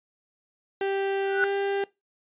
35% pulse tone with pitch glide, 392 to 397.2 Hz, G4 to G4, 0 to +23 cents, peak -23 dBFS, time 0.81-1.84 s, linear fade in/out 2 ms, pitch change +23 cents, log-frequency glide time 1.34-1.47 s
sine tone with exponential growth, 1480 Hz, F#6, in tune, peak -17 dBFS, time 1.21-1.44 s, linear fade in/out 0 ms, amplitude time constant 50 ms
effects noise-tail reverb RT60 0.2 s tail -21 dB re dry + resampled to 8000 Hz

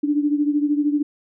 sine beating tone pair, 290.9 / 303.9 Hz, D4 / D#4, -16 / -41 cents, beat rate 13 Hz, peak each -18 / -23 dBFS, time 0.03-1.03 s, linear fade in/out 10 ms, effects none

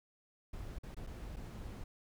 brown noise with dropouts, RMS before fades -45 dBFS, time 0.53-1.84 s, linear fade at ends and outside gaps 5 ms, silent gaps 0.786-0.833 / 0.946-0.966 / 1.067-1.071 / 1.362-1.366 s, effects none

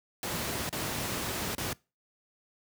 pink noise with dropouts, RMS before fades -33 dBFS, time 0.23-1.73 s, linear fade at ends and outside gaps 1 ms, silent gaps 0.692-0.727 / 1.55-1.581 s, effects noise-tail reverb RT60 0.3 s tail -25 dB re dry + high-pass 80 Hz 12 dB/octave

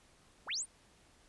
sine linear sweep, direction up, 51.91 to 9640 Hz, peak -34 dBFS, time 0.46-0.66 s, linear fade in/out 50 ms, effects pink hiss -65 dBFS RMS until 1.28 s + resampled to 24000 Hz

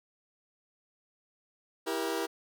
sawtooth chord, E diminished, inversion none, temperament just, 329.6 / 395.6 / 474.7 Hz, E4 / G4 / Bb4, 0 / +16 / +31 cents, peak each -31 dBFS, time 1.86-2.27 s, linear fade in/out 20 ms, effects none

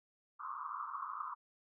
white band-pass noise, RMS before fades -43 dBFS, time 0.39-1.35 s, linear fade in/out 20 ms, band 1000 to 1300 Hz, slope 96 dB/octave, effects none

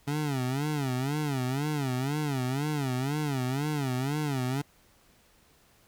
25% pulse tone with vibrato, 138.59 Hz, C#3, in tune, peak -24 dBFS, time 0.07-4.62 s, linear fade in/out 10 ms, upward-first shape sine, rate 2 Hz, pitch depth 170 cents each way, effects pink hiss -62 dBFS RMS until 5.87 s

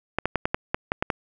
clicks, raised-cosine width 0.5 ms, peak -7 dBFS, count 9, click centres 0.186 / 0.256 / 0.357 / 0.455 / 0.545 / 0.745 / 0.919 / 1.025 / 1.102 s, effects none

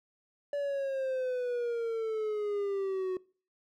triangle exponential sweep, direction down, 577 to 367.7 Hz, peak -28 dBFS, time 0.53-3.17 s, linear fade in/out 2 ms, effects noise-tail reverb RT60 0.4 s tail -23 dB re dry

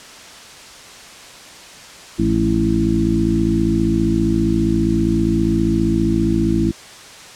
harmonic tone with a mistuned harmonic, 55 Hz, A1, in tune, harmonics 1 / 2 / 3 / 4 / 5 / 6, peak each -23 / -23 / -22 / -20 / -23 / -18 dBFS, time 2.18-6.72 s, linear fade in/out 20 ms, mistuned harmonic 3, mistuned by +57 cents, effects white hiss -38 dBFS RMS until 7.35 s + low-pass 7000 Hz 12 dB/octave

